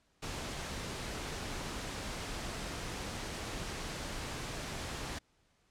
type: noise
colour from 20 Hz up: pink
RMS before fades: -40 dBFS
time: 0.22-5.19 s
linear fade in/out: 10 ms
effects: pink hiss -72 dBFS RMS until 5.7 s + low-pass 8000 Hz 12 dB/octave